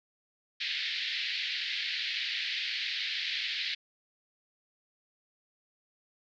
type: band-pass noise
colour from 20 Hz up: white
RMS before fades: -34 dBFS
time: 0.6-3.75 s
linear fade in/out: 10 ms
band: 1800 to 4400 Hz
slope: 48 dB/octave
effects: none